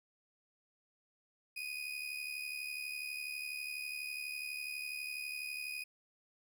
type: tone with amplitude modulation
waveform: 35% pulse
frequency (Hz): 2489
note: D#7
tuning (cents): 0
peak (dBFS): -35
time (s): 1.56-5.84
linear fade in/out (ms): 10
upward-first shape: sine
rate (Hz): 72.1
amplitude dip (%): 60
effects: none